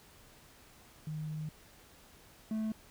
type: tone pair in turn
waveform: sine / triangle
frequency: 154.4 / 218.4 Hz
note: D#3 / A3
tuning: -13 / -13 cents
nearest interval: tritone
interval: 600 cents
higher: second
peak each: -36 / -30 dBFS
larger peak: second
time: 1.07-1.49 / 2.51-2.72 s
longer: first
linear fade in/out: 2 ms
effects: pink hiss -59 dBFS RMS until 2.9 s